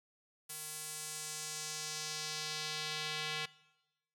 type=tone with band-pass filter sweep; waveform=square; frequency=153.7 Hz; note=D#3; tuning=21 cents flat; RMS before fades=-41 dBFS; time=0.49-3.46 s; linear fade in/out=10 ms; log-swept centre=11000 to 3100 Hz; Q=1.5; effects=noise-tail reverb RT60 1.0 s tail -21 dB re dry